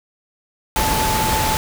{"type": "tone in noise", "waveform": "sine", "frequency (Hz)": 873, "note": "A5", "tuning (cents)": -14, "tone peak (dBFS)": -20, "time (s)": [0.76, 1.57], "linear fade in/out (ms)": 0, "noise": "pink", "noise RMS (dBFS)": -20, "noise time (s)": [0.76, 1.57], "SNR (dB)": -3, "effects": []}